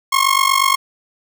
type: tone with amplitude modulation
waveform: sawtooth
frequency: 1080 Hz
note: C#6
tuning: 45 cents flat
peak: -5 dBFS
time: 0.12-0.76 s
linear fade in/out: 10 ms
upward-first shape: sine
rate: 48.4 Hz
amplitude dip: 85%
effects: none